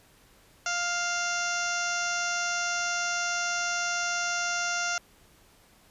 harmonic tone with a mistuned harmonic, 700 Hz, F5, 4 cents sharp, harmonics 1 / 2 / 3 / 4 / 5 / 6 / 7 / 8 / 9 / 10, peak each -35 / -30 / -38 / -37 / -43 / -43 / -42 / -36 / -37 / -42 dBFS, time 0.66-4.98 s, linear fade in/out 2 ms, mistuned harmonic 4, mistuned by -21 cents, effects pink hiss -59 dBFS RMS until 5.9 s + resampled to 32000 Hz

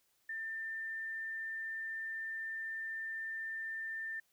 sine tone, 1792 Hz, A6, 31 cents sharp, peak -38 dBFS, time 0.29-4.2 s, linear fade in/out 5 ms, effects white hiss -75 dBFS RMS until 4.32 s

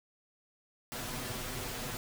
pink noise with comb filter, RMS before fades -39 dBFS, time 0.92-1.97 s, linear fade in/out 0 ms, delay 8 ms, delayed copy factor +0.75, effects none

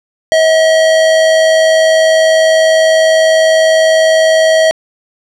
square tone with amplitude modulation, 640 Hz, D#5, 49 cents sharp, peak -5 dBFS, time 0.32-4.71 s, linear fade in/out 0 ms, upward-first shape sine, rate 100 Hz, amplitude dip 35%, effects low-pass 7000 Hz 12 dB/octave

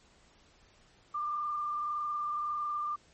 sine tone with frequency modulation, 1192 Hz, D6, 25 cents sharp, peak -31 dBFS, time 1.14-2.96 s, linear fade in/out 10 ms, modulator 21.8 Hz, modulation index 0.7, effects pink hiss -63 dBFS RMS until 3.13 s + MP3 32 kbps

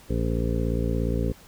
harmonic tone, 57.1 Hz, A#1, 35 cents flat, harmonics 1 / 2 / 3 / 4 / 5 / 7 / 8 / 9, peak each -26 / -29 / -31 / -32 / -33 / -34 / -35 / -36 dBFS, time 0.09-1.33 s, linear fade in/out 20 ms, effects pink hiss -51 dBFS RMS until 1.47 s

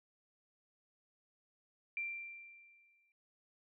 sine tone with exponential decay, 2361 Hz, D7, 9 cents sharp, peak -35 dBFS, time 1.97-3.12 s, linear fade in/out 1 ms, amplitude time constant 250 ms, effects none

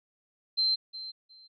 sine tone with echo, 4117 Hz, C8, 29 cents flat, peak -23 dBFS, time 0.57-0.76 s, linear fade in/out 20 ms, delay 360 ms, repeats 2, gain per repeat -14 dB, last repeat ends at 1.48 s, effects none

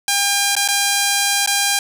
5% pulse tone with dropouts, 803 Hz, G5, 41 cents sharp, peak -3 dBFS, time 0.08-1.79 s, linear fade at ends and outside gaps 2 ms, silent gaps 0.553-0.565 / 0.678-0.686 / 1.462-1.474 s, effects none

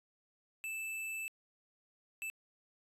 square tone bursts at uneven times, 2637 Hz, E7, in tune, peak -39 dBFS, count 2, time 0.64-1.28 / 2.22-2.3 s, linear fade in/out 0 ms, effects resampled to 32000 Hz

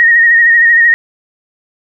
sine tone with vibrato, 1864.7 Hz, A#6, in tune, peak -4 dBFS, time 0-0.94 s, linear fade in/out 0 ms, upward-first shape sine, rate 13 Hz, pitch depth 38 cents each way, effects none

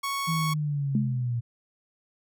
sawtooth tone, 1108.7 Hz, C#6, in tune, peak -24 dBFS, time 0.03-0.54 s, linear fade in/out 10 ms
sine linear sweep, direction down, 164.81 to 116.54 Hz, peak -25 dBFS, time 0.27-1.41 s, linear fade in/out 20 ms
sine tone with exponential decay, 212 Hz, G#3, 36 cents sharp, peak -20 dBFS, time 0.95-1.36 s, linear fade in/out 2 ms, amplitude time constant 88 ms
effects none

